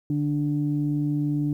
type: tone pair together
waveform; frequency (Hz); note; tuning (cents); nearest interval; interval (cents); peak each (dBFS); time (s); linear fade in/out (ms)
sine; 147.32 / 293.7; D3 / D4; +6 / 0; octave; 1194; -24 / -24; 0.1-1.53; 2
effects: tanh soft clip ceiling -14 dBFS + 10-bit